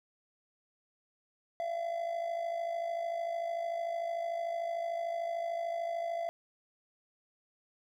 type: tone with amplitude modulation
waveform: triangle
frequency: 677 Hz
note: E5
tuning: 46 cents sharp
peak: -28 dBFS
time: 1.6-6.29 s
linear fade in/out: 0 ms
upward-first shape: sine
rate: 53.4 Hz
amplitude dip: 60%
effects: none